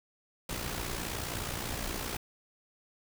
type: noise with amplitude modulation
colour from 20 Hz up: pink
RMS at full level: -34 dBFS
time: 0.49-2.17 s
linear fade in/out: 5 ms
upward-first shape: sine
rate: 59.3 Hz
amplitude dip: 55%
effects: none